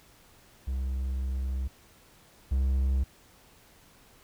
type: tone pair in turn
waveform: triangle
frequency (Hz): 65.4 / 66.27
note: C2 / C2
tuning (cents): 0 / +23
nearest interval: unison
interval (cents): 23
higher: second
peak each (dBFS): -26 / -21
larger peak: second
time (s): 0.67-1.68 / 2.51-3.04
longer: first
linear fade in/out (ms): 10
effects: pink hiss -58 dBFS RMS until 4.23 s